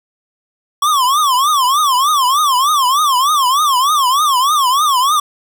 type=tone with vibrato; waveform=square; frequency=1108.7 Hz; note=C#6; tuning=in tune; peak=-11 dBFS; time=0.82-5.2 s; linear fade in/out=5 ms; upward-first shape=triangle; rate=3.3 Hz; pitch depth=230 cents each way; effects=none

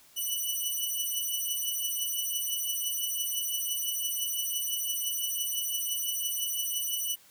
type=beating tone pair; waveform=5% pulse; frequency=2960 / 2965.9 Hz; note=F#7 / F#7; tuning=0 / +3 cents; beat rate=5.9 Hz; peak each=-24 dBFS; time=0.16-7.16 s; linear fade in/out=20 ms; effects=white hiss -58 dBFS RMS until 7.3 s

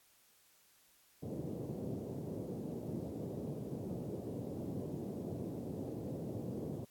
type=band-pass noise; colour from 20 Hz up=pink; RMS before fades=-42 dBFS; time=1.22-6.85 s; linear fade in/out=10 ms; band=110 to 510 Hz; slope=24 dB/octave; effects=white hiss -68 dBFS RMS until 6.9 s + AAC 64 kbps

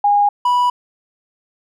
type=tone pair in turn; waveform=sine / triangle; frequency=818 / 982.1 Hz; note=G#5 / B5; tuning=-26 / -10 cents; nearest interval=minor third; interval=316 cents; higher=second; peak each=-10 dBFS; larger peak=neither; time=0.04-0.29 / 0.45-0.7 s; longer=neither; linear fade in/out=5 ms; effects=none

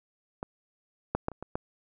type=clicks; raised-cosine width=1 ms; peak=-20 / -12 / -14 / -29 / -24 / -16 dBFS; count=6; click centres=0.429 / 1.15 / 1.284 / 1.317 / 1.426 / 1.555 s; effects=none

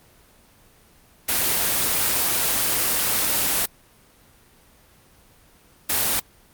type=noise bursts at uneven times; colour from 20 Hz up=white; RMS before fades=-21 dBFS; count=2; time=1.28-3.66 / 5.89-6.2 s; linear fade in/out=10 ms; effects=pink hiss -54 dBFS RMS until 6.53 s + Opus 24 kbps

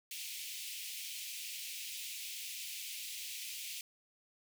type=high-pass noise; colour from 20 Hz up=pink; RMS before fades=-44 dBFS; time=0.11-3.81 s; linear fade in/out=2 ms; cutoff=2300 Hz; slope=48 dB/octave; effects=none

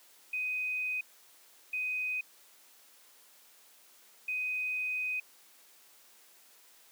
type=tone bursts at uneven times; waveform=sine; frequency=2504 Hz; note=D#7; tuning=10 cents sharp; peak=-31 dBFS; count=3; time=0.33-1.01 / 1.73-2.21 / 4.28-5.2 s; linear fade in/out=5 ms; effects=white hiss -60 dBFS RMS until 6.91 s + high-pass 300 Hz 12 dB/octave

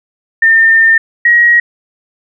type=tone pair in turn; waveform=sine; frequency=1808 / 1896.7 Hz; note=A6 / A#6; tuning=+47 / +29 cents; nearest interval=minor second; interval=82 cents; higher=second; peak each=-4 dBFS; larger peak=neither; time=0.42-0.98 / 1.25-1.6 s; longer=first; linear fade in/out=5 ms; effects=none

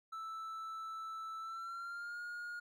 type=tone with pitch glide; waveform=triangle; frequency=1318.5 to 1429.6 Hz; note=E6 to F6; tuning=0 to +40 cents; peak=-40 dBFS; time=0.12-2.6 s; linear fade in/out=10 ms; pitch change=+140 cents; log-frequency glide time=1.39-2.2 s; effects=none

